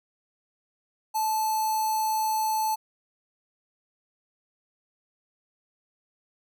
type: tone with notch filter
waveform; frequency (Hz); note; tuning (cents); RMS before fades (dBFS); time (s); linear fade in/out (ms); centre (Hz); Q
square; 871; A5; -18; -26; 1.14-2.76; 20; 2300; 0.52
effects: none